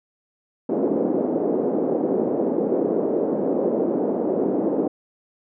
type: band-pass noise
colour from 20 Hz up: white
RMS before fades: -22 dBFS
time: 0.69-4.88 s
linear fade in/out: 5 ms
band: 230 to 490 Hz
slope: 24 dB/octave
effects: none